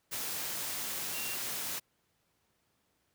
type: tone in noise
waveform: sine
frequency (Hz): 2757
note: F7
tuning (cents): -23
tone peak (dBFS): -42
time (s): 1.13-1.36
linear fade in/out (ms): 20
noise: white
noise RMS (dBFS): -37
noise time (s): 0.11-1.8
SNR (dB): -8
effects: pink hiss -75 dBFS RMS until 3.14 s + high-pass 80 Hz 12 dB/octave